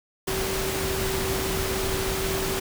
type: tone in noise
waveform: sine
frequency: 383 Hz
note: G4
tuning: 40 cents flat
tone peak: -29 dBFS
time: 0.27-2.6 s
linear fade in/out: 10 ms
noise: pink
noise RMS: -28 dBFS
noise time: 0.27-2.6 s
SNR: -4 dB
effects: none